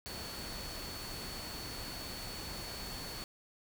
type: tone in noise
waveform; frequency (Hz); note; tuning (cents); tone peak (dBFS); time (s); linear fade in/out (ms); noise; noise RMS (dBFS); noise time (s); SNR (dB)
sine; 4435; C#8; 0; -46; 0.06-3.24; 0; pink; -44; 0.06-3.24; -5
effects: none